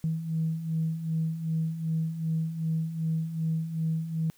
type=beating tone pair; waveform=sine; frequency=159.1 / 161.7 Hz; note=D#3 / E3; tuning=+39 / -33 cents; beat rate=2.6 Hz; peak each=-33 / -27 dBFS; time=0.04-4.3 s; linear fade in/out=0 ms; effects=tanh soft clip ceiling -19 dBFS + white hiss -62 dBFS RMS until 4.37 s